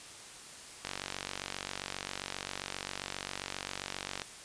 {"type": "click train", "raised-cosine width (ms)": 0.2, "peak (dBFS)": -18, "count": 161, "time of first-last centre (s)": [0.85, 4.218], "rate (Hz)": 47.5, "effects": ["white hiss -49 dBFS RMS until 4.44 s", "resampled to 22050 Hz"]}